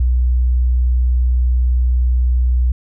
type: tone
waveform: sine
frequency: 61.74 Hz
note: B1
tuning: in tune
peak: -11 dBFS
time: 0-2.72 s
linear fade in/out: 5 ms
effects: none

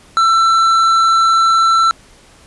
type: tone with tanh clipping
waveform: triangle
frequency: 1338 Hz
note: E6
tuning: 25 cents sharp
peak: -10 dBFS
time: 0.17-1.91 s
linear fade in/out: 0 ms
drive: 13 dB
effects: pink hiss -45 dBFS RMS until 2.46 s + resampled to 24000 Hz

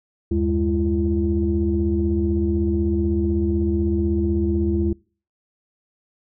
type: tone cluster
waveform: sine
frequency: 77.5 / 93.5 / 202.7 / 338.5 Hz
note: D#2 / F#2 / G#3 / E4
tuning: -6 / +19 / -42 / +46 cents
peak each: -21 / -30 / -24 / -21 dBFS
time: 0.31-4.93 s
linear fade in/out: 5 ms
effects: noise-tail reverb RT60 0.4 s tail -25 dB re dry + tanh soft clip ceiling -9 dBFS

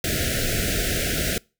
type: band-stop noise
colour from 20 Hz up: pink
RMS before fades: -24 dBFS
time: 0.04-1.38 s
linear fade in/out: 2 ms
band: 700 to 1400 Hz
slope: 96 dB/octave
effects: noise-tail reverb RT60 0.3 s tail -25 dB re dry

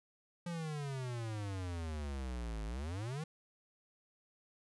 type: exponential two-way sweep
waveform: square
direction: down then up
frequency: 175.9 to 51.9 to 165.2 Hz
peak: -39 dBFS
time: 0.46-3.24 s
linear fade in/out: 5 ms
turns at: 2.65 s
effects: resampled to 24000 Hz

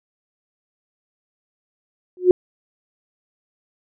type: tone with exponential growth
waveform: sine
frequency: 363 Hz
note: F#4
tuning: 33 cents flat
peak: -3 dBFS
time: 2.17-2.31 s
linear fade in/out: 1 ms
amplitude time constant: 29 ms
effects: none

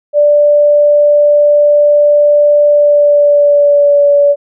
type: tone with pitch glide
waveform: sine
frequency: 587.3 to 573.9 Hz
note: D5 to D5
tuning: 0 to -40 cents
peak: -4 dBFS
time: 0.13-4.36 s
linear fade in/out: 50 ms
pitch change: -40 cents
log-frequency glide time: 2.67-4.1 s
effects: none

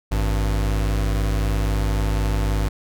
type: tone pair together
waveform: square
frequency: 51.91 / 98 Hz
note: G#1 / G2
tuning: 0 / 0 cents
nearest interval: major seventh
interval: 1100 cents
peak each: -20 / -27 dBFS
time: 0.11-2.69 s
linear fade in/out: 10 ms
effects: none

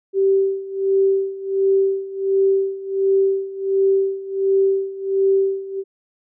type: tone with tremolo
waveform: sine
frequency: 388.7 Hz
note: G4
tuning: 15 cents flat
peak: -12 dBFS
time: 0.13-5.84 s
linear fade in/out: 50 ms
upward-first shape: sine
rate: 1.4 Hz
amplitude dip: 85%
effects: none

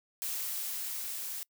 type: noise with level ramp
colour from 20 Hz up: blue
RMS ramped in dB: -35 to -39 dBFS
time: 0.22-1.43 s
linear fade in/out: 0 ms
effects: noise-tail reverb RT60 0.1 s tail -25 dB re dry

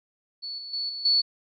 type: tone with level steps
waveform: sine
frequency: 4435 Hz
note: C#8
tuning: in tune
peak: -32 / -36 / -27 / -32 / -18 dBFS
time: 0.42-1.22 s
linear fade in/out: 20 ms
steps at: 0.58 / 0.73 / 0.89 / 1.05 s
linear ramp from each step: 5 ms
effects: none

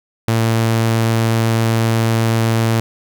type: tone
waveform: sawtooth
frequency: 113.5 Hz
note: A#2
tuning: 46 cents flat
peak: -9 dBFS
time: 0.28-2.8 s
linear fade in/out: 0 ms
effects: none

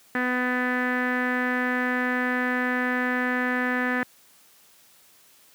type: tone with low-pass filter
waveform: sawtooth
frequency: 250 Hz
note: B3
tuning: 21 cents sharp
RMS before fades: -25 dBFS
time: 0.15-4.03 s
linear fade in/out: 0 ms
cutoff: 1800 Hz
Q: 6.6
effects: white hiss -56 dBFS RMS until 5.54 s + high-pass 100 Hz 12 dB/octave

